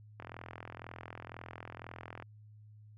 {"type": "click train", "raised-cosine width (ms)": 0.5, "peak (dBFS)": -29, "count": 86, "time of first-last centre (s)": [0.2, 2.224], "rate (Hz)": 42, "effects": ["added 106 Hz sine -53 dBFS peak until 2.97 s"]}